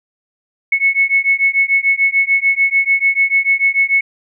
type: beating tone pair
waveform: sine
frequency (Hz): 2197 / 2203.8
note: C#7 / C#7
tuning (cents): -16 / -11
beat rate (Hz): 6.8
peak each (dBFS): -14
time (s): 0.72-4.01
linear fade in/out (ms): 5
effects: none